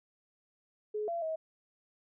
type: tone with pitch steps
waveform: sine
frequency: 423.5 / 680 / 638 Hz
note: G#4 / F5 / D#5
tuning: +34 / -46 / +43 cents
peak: -32 dBFS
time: 0.94-1.36 s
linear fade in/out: 10 ms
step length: 140 ms
effects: none